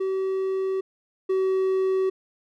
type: tone pair in turn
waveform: triangle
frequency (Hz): 381.9 / 379.3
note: G4 / F#4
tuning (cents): -45 / +43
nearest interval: unison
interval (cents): 12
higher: first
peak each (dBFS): -21 / -18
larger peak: second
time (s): 0-0.81 / 1.29-2.1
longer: neither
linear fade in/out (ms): 10
effects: none